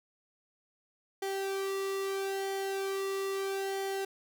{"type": "tone with flanger", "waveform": "sawtooth", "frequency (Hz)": 389.6, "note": "G4", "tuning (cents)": -11, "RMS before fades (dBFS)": -34, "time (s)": [1.22, 4.05], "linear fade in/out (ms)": 5, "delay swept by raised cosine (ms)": [0.77, 1.33], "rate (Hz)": 0.77, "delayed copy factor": -0.65, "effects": []}